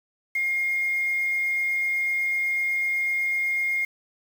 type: tone with quantisation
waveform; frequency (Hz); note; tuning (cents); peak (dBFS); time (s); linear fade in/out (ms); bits
sine; 2134; C7; +34; -22; 0.35-3.85; 5; 7
effects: none